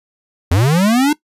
square linear sweep, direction up, 79.3 to 305.5 Hz, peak -11 dBFS, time 0.51-1.13 s, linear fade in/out 5 ms, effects noise-tail reverb RT60 0.1 s tail -20 dB re dry + resampled to 32000 Hz

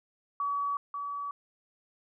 sine tone pair in turn, 1137 / 1141.4 Hz, C#6 / D6, +44 / -50 cents, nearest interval unison, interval 6 cents, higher second, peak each -28 / -33 dBFS, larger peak first, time 0.4-0.77 / 0.94-1.31 s, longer neither, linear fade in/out 2 ms, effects none

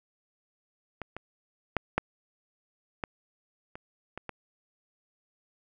clicks, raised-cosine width 0.5 ms, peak -21 / -23 / -10 / -9 / -16 / -26 / -23 / -21 dBFS, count 8, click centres 1.017 / 1.166 / 1.767 / 1.98 / 3.038 / 3.755 / 4.176 / 4.293 s, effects none

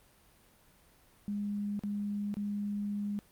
sine tone with dropouts, 204.8 Hz, G#3, 24 cents flat, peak -32 dBFS, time 1.28-3.19 s, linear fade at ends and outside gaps 0 ms, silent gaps 1.793-1.836 / 2.341-2.369 s, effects pink hiss -63 dBFS RMS until 3.31 s + Opus 32 kbps

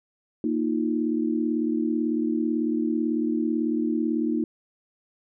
sine chord, Bb suspended fourth, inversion none, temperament equal, 233.1 / 311.1 / 349.2 Hz, Bb3 / Eb4 / F4, 0 / 0 / 0 cents, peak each -26 / -25 / -30 dBFS, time 0.44-4.44 s, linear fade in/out 2 ms, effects none

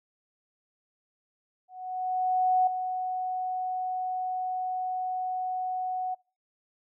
sine tone with ADSR envelope, 740 Hz, F#5, in tune, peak -19 dBFS, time 1.68-6.15 s, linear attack 990 ms, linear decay 5 ms, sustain -9 dB, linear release 14 ms, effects noise-tail reverb RT60 0.4 s tail -26 dB re dry

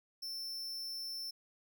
45% pulse tone, 5360 Hz, E8, 28 cents sharp, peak -40 dBFS, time 0.22-1.31 s, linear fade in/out 10 ms, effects none

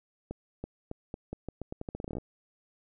accelerating click train, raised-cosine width 2 ms, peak -23 dBFS, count 19, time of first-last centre 0.31-2.183 s, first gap 330 ms, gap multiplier 0.83, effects none

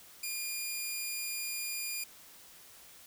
10% pulse tone, 2419 Hz, D#7, 49 cents flat, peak -26 dBFS, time 0.23-2.04 s, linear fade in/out 5 ms, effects white hiss -55 dBFS RMS until 3.06 s

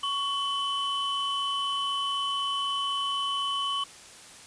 triangle tone pair together, 1116 / 3024 Hz, C#6 / F#7, +11 / +37 cents, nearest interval octave + perfect fourth, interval 1726 cents, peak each -28 dBFS, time 0.03-3.84 s, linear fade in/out 5 ms, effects white hiss -48 dBFS RMS until 4.46 s + resampled to 22050 Hz

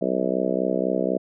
harmonic tone, 64 Hz, C2, 38 cents flat, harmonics 3 / 4 / 5 / 6 / 7 / 8 / 9 / 10, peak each -29 / -29 / -29 / -29 / -29 / -29 / -29 / -29 dBFS, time 0.01-1.18 s, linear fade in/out 10 ms, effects none

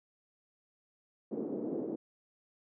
white band-pass noise, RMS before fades -37 dBFS, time 1.31-1.96 s, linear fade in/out 10 ms, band 230 to 400 Hz, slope 24 dB/octave, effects none

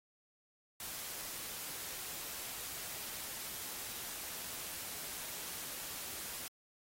white noise, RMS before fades -44 dBFS, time 0.8-6.48 s, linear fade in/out 2 ms, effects AAC 48 kbps

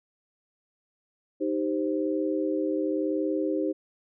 sine chord, C minor, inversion first, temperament equal, 311.1 / 392 / 523.3 Hz, Eb4 / G4 / C5, 0 / 0 / 0 cents, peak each -27 / -30 / -31 dBFS, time 1.4-3.73 s, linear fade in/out 20 ms, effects none

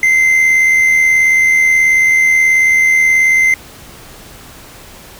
triangle tone with amplitude modulation, 2075 Hz, C7, 15 cents flat, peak -4 dBFS, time 0.03-3.54 s, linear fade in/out 2 ms, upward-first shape sine, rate 78.5 Hz, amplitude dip 35%, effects pink hiss -36 dBFS RMS until 5.19 s

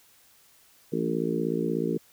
harmonic tone with a mistuned harmonic, 56.5 Hz, A1, 47 cents sharp, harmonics 3 / 4 / 5 / 6 / 7 / 8, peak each -32 / -32 / -32 / -32 / -32 / -32 dBFS, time 0.92-1.98 s, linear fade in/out 10 ms, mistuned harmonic 3, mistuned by -35 cents, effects white hiss -59 dBFS RMS until 2.12 s

